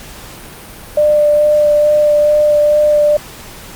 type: tone with vibrato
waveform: sine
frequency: 596 Hz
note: D5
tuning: 25 cents sharp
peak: -7 dBFS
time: 0.97-3.17 s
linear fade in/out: 5 ms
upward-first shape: sine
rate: 2.3 Hz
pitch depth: 11 cents each way
effects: pink hiss -33 dBFS RMS until 3.75 s + Opus 48 kbps